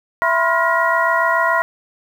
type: tone cluster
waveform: sine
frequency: 664 / 991 / 1058 / 1415 / 1906 Hz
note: E5 / B5 / C6 / F6 / A#6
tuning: +12 / +6 / +19 / +22 / +38 cents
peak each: -20 dBFS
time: 0.22-1.62 s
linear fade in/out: 0 ms
effects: 7-bit